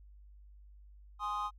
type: chord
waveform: triangle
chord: Ab major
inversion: none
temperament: equal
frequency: 830.6 / 1046.5 / 1244.5 Hz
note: Ab5 / C6 / Eb6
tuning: 0 / 0 / 0 cents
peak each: -38 / -36 / -34 dBFS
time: 1.19-1.51 s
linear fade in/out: 50 ms
effects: tanh soft clip ceiling -24 dBFS + added 50 Hz sine -53 dBFS peak until 1.58 s